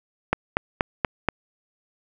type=click train; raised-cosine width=0.5 ms; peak=-4 dBFS; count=5; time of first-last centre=0.33-1.287 s; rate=4.18 Hz; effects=none